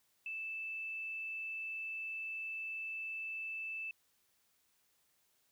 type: tone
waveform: sine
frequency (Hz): 2637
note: E7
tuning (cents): 0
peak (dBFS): -39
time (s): 0.26-3.91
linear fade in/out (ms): 2
effects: white hiss -75 dBFS RMS until 5.51 s